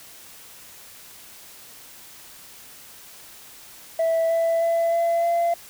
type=tone with pitch steps; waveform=sine; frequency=657 / 663.5 / 670 / 676.6 / 683.3 Hz; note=E5 / E5 / E5 / E5 / F5; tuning=-6 / +11 / +28 / +45 / -38 cents; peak=-16 dBFS; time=3.99-5.54 s; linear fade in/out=5 ms; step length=310 ms; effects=tanh soft clip ceiling -17 dBFS + white hiss -45 dBFS RMS until 5.69 s